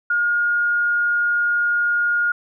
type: tone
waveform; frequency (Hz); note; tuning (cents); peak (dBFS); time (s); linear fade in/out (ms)
sine; 1426; F6; +36; -16; 0.1-2.32; 5
effects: none